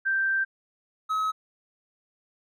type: tone pair in turn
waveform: sine / triangle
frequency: 1568 / 1280.5 Hz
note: G6 / D#6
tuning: 0 / +49 cents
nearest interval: major third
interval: 351 cents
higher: first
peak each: -22 dBFS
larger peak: neither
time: 0.05-0.45 / 1.09-1.32 s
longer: first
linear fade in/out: 20 ms
effects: none